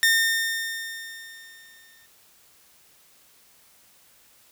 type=tone with exponential decay; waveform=sawtooth; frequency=1820 Hz; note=A#6; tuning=42 cents flat; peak=-12 dBFS; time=0.03-2.06 s; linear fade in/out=0 ms; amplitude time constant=440 ms; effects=white hiss -57 dBFS RMS until 4.51 s